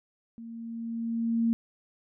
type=tone with level ramp; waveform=sine; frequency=229.9 Hz; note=A#3; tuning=24 cents flat; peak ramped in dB=-40 to -21 dBFS; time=0.38-1.53 s; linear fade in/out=0 ms; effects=none